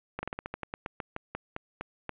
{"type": "slowing click train", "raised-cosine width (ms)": 0.5, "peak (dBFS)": -19, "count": 16, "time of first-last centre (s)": [0.19, 2.093], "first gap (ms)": 40, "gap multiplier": 1.15, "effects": ["resampled to 8000 Hz", "8-bit"]}